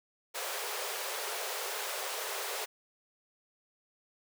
pink high-pass noise, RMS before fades -37 dBFS, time 0.34-2.66 s, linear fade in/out 20 ms, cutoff 390 Hz, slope 96 dB/octave, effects none

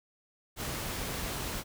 pink noise, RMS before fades -36 dBFS, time 0.56-1.64 s, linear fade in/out 50 ms, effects none

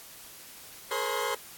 20% pulse tone cluster, 424.7 / 477.6 / 542 / 1041 Hz, G#4 / A#4 / C#5 / C6, +39 / +42 / -39 / -9 cents, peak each -29 dBFS, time 0.91-1.35 s, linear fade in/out 5 ms, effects white hiss -48 dBFS RMS until 1.57 s + AAC 64 kbps

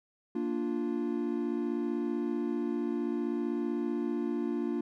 triangle chord, Bb major, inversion none, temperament equal, 233.1 / 293.7 / 349.2 Hz, Bb3 / D4 / F4, 0 / 0 / 0 cents, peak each -32 dBFS, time 0.35-4.81 s, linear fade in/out 5 ms, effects none

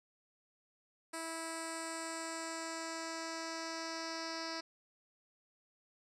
10% pulse tone with low-pass filter sweep, 326.8 Hz, E4, 15 cents flat, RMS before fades -42 dBFS, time 1.13-4.61 s, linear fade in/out 10 ms, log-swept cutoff 9300 to 5300 Hz, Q 3.7, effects none

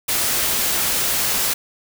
white noise, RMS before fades -20 dBFS, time 0.08-1.54 s, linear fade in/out 10 ms, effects none

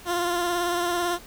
15% pulse tone with vibrato, 349.2 Hz, F4, in tune, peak -17 dBFS, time 0.05-1.19 s, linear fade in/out 50 ms, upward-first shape triangle, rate 18 Hz, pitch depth 35 cents each way, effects pink hiss -46 dBFS RMS until 1.26 s

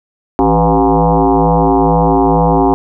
sine tone with frequency modulation, 273.9 Hz, C#4, 21 cents flat, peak -7 dBFS, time 0.39-2.74 s, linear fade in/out 0 ms, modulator 110 Hz, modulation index 6.2, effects none

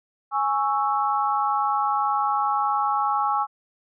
sine chord, C# minor, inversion second, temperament equal, 830.6 / 1108.7 / 1318.5 Hz, G#5 / C#6 / E6, 0 / 0 / 0 cents, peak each -23 / -25 / -26 dBFS, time 0.31-3.47 s, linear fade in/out 50 ms, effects none

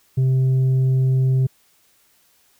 triangle tone with tanh clipping, 130.81 Hz, C3, in tune, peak -15 dBFS, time 0.17-1.47 s, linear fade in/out 10 ms, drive 8 dB, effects white hiss -59 dBFS RMS until 2.59 s

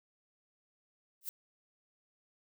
violet noise with exponential growth, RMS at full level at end -33 dBFS, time 1.21-1.29 s, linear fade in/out 1 ms, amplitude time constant 16 ms, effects none

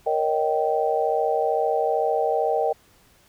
sine chord, Eb dominant seventh, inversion second, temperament just, 466.7 / 560 / 622.3 / 777.8 Hz, Bb4 / Db5 / Eb5 / G5, +2 / +18 / 0 / -14 cents, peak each -24 / -29 / -25 / -24 dBFS, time 0.06-2.73 s, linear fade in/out 10 ms, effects pink hiss -57 dBFS RMS until 3.28 s

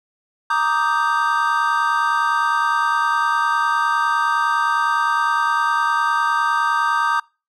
triangle chord, Eb major seventh, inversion second, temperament equal, 932.3 / 1174.7 / 1244.5 / 1568 Hz, Bb5 / D6 / Eb6 / G6, 0 / 0 / 0 / 0 cents, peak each -20 dBFS, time 0.5-7.2 s, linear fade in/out 5 ms, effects noise-tail reverb RT60 0.3 s tail -25 dB re dry

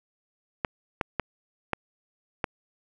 clicks, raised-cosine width 0.5 ms, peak -10 dBFS, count 5, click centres 0.648 / 1.012 / 1.197 / 1.733 / 2.442 s, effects none

